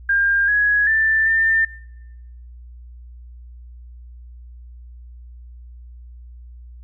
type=tone with pitch steps; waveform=sine; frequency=1604 / 1671 / 1772 / 1796 Hz; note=G6 / G#6 / A6 / A6; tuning=+39 / +10 / +12 / +35 cents; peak=-14 dBFS; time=0.09-1.65 s; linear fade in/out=5 ms; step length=390 ms; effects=noise-tail reverb RT60 1.0 s tail -22 dB re dry + added 60 Hz sine -37 dBFS peak until 6.83 s